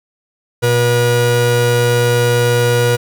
45% pulse tone pair together, 120.6 / 482.4 Hz, B2 / B4, -41 / -41 cents, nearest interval 2 octaves, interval 2400 cents, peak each -14 dBFS, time 0.62-2.97 s, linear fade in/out 20 ms, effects none

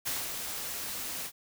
white noise with ADSR envelope, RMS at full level -32 dBFS, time 0.05-1.32 s, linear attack 20 ms, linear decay 200 ms, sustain -5 dB, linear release 69 ms, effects none

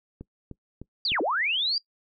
click train, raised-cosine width 3 ms, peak -26 dBFS, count 4, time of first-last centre 0.21-1.119 s, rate 3.3 Hz
sine linear two-way sweep, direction down then up, 4834 to 267.9 to 4834 Hz, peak -23 dBFS, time 1.05-1.78 s, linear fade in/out 2 ms, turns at 1.21 s
effects noise-tail reverb RT60 0.1 s tail -22 dB re dry

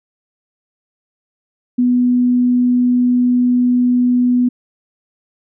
sine tone, 246.9 Hz, B3, in tune, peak -10 dBFS, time 1.78-4.49 s, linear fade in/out 10 ms, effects none

